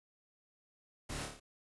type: noise with echo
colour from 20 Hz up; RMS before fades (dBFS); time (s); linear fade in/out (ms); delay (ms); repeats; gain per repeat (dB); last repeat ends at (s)
pink; -43; 1.09-1.26; 10; 28; 5; -3; 1.4
effects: resampled to 24000 Hz